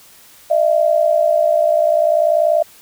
sine tone pair together, 611.6 / 672 Hz, D#5 / E5, -30 / +33 cents, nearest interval major second, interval 163 cents, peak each -14 dBFS, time 0.5-2.63 s, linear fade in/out 10 ms, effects white hiss -45 dBFS RMS until 2.81 s

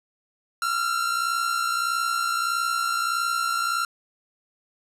45% pulse tone pair together, 1318.5 / 1380.1 Hz, E6 / F6, 0 / -21 cents, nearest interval minor second, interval 79 cents, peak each -29 / -24 dBFS, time 0.62-3.85 s, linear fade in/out 2 ms, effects resampled to 32000 Hz

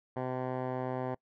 10% pulse tone with low-pass filter, 128.2 Hz, C3, 35 cents flat, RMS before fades -35 dBFS, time 0.16-1.15 s, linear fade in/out 10 ms, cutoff 1100 Hz, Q 1.6, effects noise-tail reverb RT60 0.1 s tail -24 dB re dry

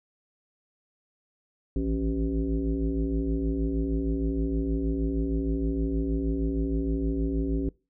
sine tone with frequency modulation, 166.7 Hz, E3, 20 cents sharp, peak -24 dBFS, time 1.76-7.69 s, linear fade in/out 2 ms, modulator 109 Hz, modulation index 1.9, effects noise-tail reverb RT60 0.3 s tail -24 dB re dry

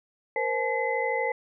sine tone cluster, 469.4 / 522 / 857 / 2036 Hz, A#4 / C5 / A5 / C7, +12 / -4 / -46 / -48 cents, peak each -30 dBFS, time 0.36-1.32 s, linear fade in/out 2 ms, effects none

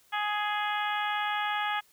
harmonic tone, 417.3 Hz, G#4, 8 cents sharp, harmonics 2 / 3 / 4 / 5 / 6 / 7 / 8, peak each -31 / -34 / -34 / -38 / -41 / -41 / -40 dBFS, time 0.12-1.81 s, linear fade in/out 20 ms, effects white hiss -63 dBFS RMS until 1.92 s

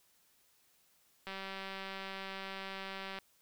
click train, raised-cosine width 0.3 ms, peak -27 dBFS, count 371, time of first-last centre 1.27-3.187 s, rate 193 Hz, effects white hiss -70 dBFS RMS until 3.41 s

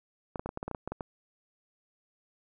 clicks, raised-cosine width 1 ms, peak -21 dBFS, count 12, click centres 0.358 / 0.395 / 0.46 / 0.491 / 0.574 / 0.629 / 0.68 / 0.713 / 0.748 / 0.876 / 0.92 / 1.008 s, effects none

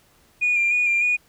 sine tone with vibrato, 2421 Hz, D#7, 48 cents flat, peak -16 dBFS, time 0.41-1.17 s, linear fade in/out 20 ms, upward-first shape square, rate 3.3 Hz, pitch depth 24 cents each way, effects tanh soft clip ceiling -13 dBFS + pink hiss -58 dBFS RMS until 1.28 s

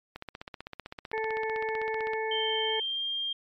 click train, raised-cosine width 0.3 ms, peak -23 dBFS, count 32, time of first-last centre 0.16-2.135 s, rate 15.7 Hz
harmonic tone, 440 Hz, A4, in tune, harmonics 1 / 2 / 4 / 5, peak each -31 / -34 / -37 / -38 dBFS, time 1.13-2.8 s, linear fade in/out 5 ms
sine tone with pitch glide, 3134 to 3200 Hz, G7 to G7, -1 to +35 cents, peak -29 dBFS, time 2.31-3.33 s, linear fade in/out 5 ms, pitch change +36 cents, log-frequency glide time 2.65-3.03 s
effects MP3 64 kbps

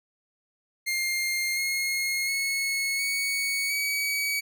sawtooth tone with pitch steps, 2116 / 2153 / 2191 / 2229 / 2268 Hz, C7 / C7 / C#7 / C#7 / C#7, +19 / +49 / -21 / +9 / +39 cents, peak -22 dBFS, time 0.86-4.41 s, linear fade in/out 20 ms, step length 710 ms, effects none

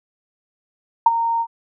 sine tone with ADSR envelope, 923 Hz, A#5, 17 cents flat, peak -5 dBFS, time 1.06-1.47 s, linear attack 5 ms, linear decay 27 ms, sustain -12 dB, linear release 63 ms, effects none

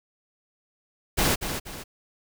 pink noise with echo, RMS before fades -22 dBFS, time 1.17-1.36 s, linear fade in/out 20 ms, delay 240 ms, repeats 2, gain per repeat -8 dB, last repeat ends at 1.84 s, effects none

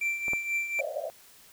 triangle tone with tremolo, 2349 Hz, D7, in tune, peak -23 dBFS, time 0.01-0.81 s, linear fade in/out 5 ms, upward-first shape triangle, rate 4.1 Hz, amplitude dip 70%
clicks, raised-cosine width 1 ms, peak -26 / -21 dBFS, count 2, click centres 0.282 / 0.334 s
pink band-pass noise, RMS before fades -34 dBFS, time 0.79-1.1 s, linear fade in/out 0 ms, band 530 to 680 Hz, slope 96 dB/octave
effects white hiss -55 dBFS RMS until 1.52 s

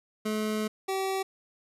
25% pulse tone pair in turn, 214.9 / 384 Hz, A3 / G4, -41 / -36 cents, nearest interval minor seventh, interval 1005 cents, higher second, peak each -24 dBFS, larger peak neither, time 0.25-0.68 / 0.88-1.23 s, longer first, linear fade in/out 10 ms, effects resampled to 32000 Hz

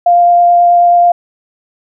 sine tone with vibrato, 698.5 Hz, F5, in tune, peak -4 dBFS, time 0.06-1.12 s, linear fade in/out 5 ms, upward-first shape triangle, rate 9.3 Hz, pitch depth 9 cents each way, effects none

